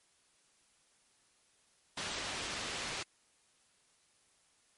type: low-pass noise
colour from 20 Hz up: white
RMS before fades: -40 dBFS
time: 1.97-3.03 s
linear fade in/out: 5 ms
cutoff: 4400 Hz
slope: 12 dB/octave
effects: white hiss -70 dBFS RMS until 4.77 s + MP3 48 kbps